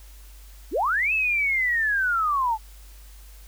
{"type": "linear two-way sweep", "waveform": "sine", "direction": "up then down", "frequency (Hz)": [220, 2642, 847], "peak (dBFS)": -20, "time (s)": [0.71, 2.58], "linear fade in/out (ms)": 50, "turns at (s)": 1.13, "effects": ["added 50 Hz sine -43 dBFS peak until 3.47 s", "white hiss -53 dBFS RMS until 3.47 s"]}